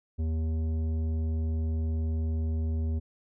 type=tone with tanh clipping; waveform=sine; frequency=79.8 Hz; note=D#2; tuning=44 cents sharp; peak=-28 dBFS; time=0.18-3 s; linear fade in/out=20 ms; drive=11 dB; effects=none